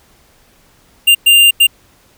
square tone bursts at uneven times, 2794 Hz, F7, in tune, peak -5 dBFS, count 3, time 1.07-1.15 / 1.26-1.51 / 1.6-1.67 s, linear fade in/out 10 ms, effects pink hiss -50 dBFS RMS until 2.17 s

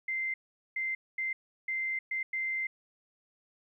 sine tone bursts at uneven times, 2083 Hz, C7, 8 cents flat, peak -30 dBFS, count 6, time 0.08-0.34 / 0.76-0.95 / 1.18-1.33 / 1.68-1.99 / 2.11-2.23 / 2.33-2.67 s, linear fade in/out 5 ms, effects 12-bit

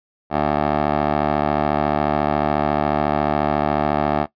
15% pulse tone with band-pass filter, 74.1 Hz, D2, 16 cents sharp, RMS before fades -19 dBFS, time 0.3-4.27 s, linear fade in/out 50 ms, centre 700 Hz, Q 1.4, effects noise-tail reverb RT60 0.1 s tail -18 dB re dry + resampled to 11025 Hz

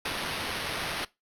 white noise with sample-and-hold, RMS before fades -33 dBFS, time 0.05-1.05 s, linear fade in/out 5 ms, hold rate 7350 Hz, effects noise-tail reverb RT60 0.2 s tail -20 dB re dry + low-pass 12000 Hz 12 dB/octave

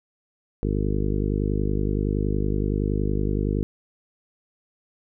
harmonic tone, 50.7 Hz, G#1, 41 cents flat, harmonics 1 / 2 / 3 / 4 / 5 / 6 / 7 / 8 / 9, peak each -25 / -28 / -30 / -31 / -32 / -33 / -33 / -34 / -35 dBFS, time 0.63-3.63 s, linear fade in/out 0 ms, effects none

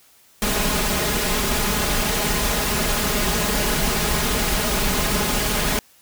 pink noise with comb filter, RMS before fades -21 dBFS, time 0.42-5.79 s, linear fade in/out 0 ms, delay 4.8 ms, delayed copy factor +0.65, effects white hiss -54 dBFS RMS until 6.01 s

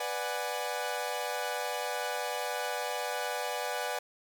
sawtooth chord, G# half-diminished seventh, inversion first, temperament equal with one note detuned, 493.9 / 590 / 740 / 830.6 Hz, B4 / D5 / F#5 / G#5, 0 / +8 / 0 / 0 cents, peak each -34 dBFS, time 0-3.99 s, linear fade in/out 5 ms, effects none

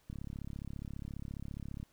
click train, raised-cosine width 5 ms, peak -30 dBFS, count 61, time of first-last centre 0.1-1.829 s, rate 34.7 Hz, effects pink hiss -70 dBFS RMS until 1.92 s

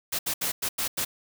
white noise bursts at uneven times, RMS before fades -28 dBFS, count 6, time 0.12-0.19 / 0.26-0.34 / 0.41-0.52 / 0.62-0.69 / 0.78-0.88 / 0.97-1.05 s, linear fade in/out 10 ms, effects none

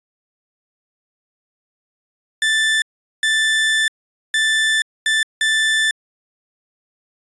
30% pulse tone bursts at uneven times, 1764 Hz, A6, 4 cents sharp, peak -12 dBFS, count 5, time 2.42-2.82 / 3.23-3.88 / 4.34-4.82 / 5.06-5.23 / 5.41-5.91 s, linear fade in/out 2 ms, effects resampled to 22050 Hz

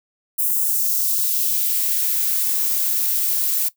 violet noise with high-pass filter sweep, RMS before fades -20 dBFS, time 0.38-3.69 s, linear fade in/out 10 ms, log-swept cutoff 9800 to 240 Hz, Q 1.1, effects noise-tail reverb RT60 0.1 s tail -17 dB re dry

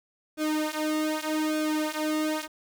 sawtooth tone with flanger, 308.5 Hz, D#4, 15 cents flat, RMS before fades -28 dBFS, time 0.37-2.48 s, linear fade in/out 50 ms, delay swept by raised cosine 1 to 4.5 ms, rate 0.83 Hz, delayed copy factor -0.9, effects 9-bit

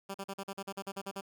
10% pulse tone bursts, 196 Hz, G3, in tune, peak -29 dBFS, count 12, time 0.09-1.211 s, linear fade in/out 10 ms, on 54 ms, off 43 ms, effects none

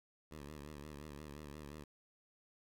10% pulse tone with vibrato, 73.9 Hz, D2, 11 cents sharp, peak -40 dBFS, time 0.31-1.84 s, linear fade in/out 5 ms, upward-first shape sine, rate 5.7 Hz, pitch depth 85 cents each way, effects none

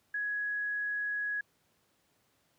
sine tone, 1672 Hz, G#6, 11 cents sharp, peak -31 dBFS, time 0.14-1.41 s, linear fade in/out 5 ms, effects pink hiss -72 dBFS RMS until 2.58 s + high-pass 100 Hz 12 dB/octave

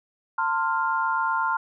sine chord, F major, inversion first, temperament equal with one note detuned, 898.5 / 1046.5 / 1396.9 Hz, A5 / C6 / F6, +36 / 0 / 0 cents, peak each -26 dBFS, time 0.38-1.57 s, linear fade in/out 5 ms, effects none

